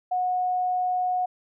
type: tone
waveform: sine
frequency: 730 Hz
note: F#5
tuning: 24 cents flat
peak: -22 dBFS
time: 0.11-1.26 s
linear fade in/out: 10 ms
effects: none